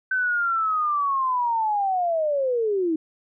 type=linear sweep; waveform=sine; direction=down; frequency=1536 to 307.1 Hz; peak=-20 dBFS; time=0.11-2.96 s; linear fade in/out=5 ms; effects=none